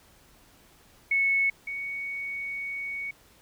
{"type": "tone pair in turn", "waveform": "sine", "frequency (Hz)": [2204, 2230], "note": ["C#7", "C#7"], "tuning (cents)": [-11, 10], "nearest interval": "unison", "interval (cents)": 21, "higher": "second", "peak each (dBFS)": [-21, -31], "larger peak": "first", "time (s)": [[1.11, 1.5], [1.67, 3.11]], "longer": "second", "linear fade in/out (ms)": 5, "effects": ["pink hiss -58 dBFS RMS until 3.41 s"]}